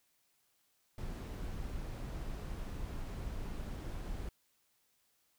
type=noise; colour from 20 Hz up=brown; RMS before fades=-41 dBFS; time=0.98-4.29 s; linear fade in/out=2 ms; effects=white hiss -75 dBFS RMS until 5.38 s